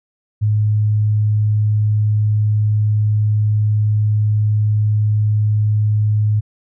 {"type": "tone", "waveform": "sine", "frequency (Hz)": 106.1, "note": "G#2", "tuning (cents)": 38, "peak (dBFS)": -12, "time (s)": [0.41, 6.41], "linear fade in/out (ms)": 20, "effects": []}